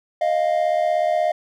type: tone pair together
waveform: triangle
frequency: 622 / 698.5 Hz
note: D#5 / F5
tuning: -1 / 0 cents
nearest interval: major second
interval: 201 cents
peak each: -18 dBFS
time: 0.21-1.32 s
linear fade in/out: 5 ms
effects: none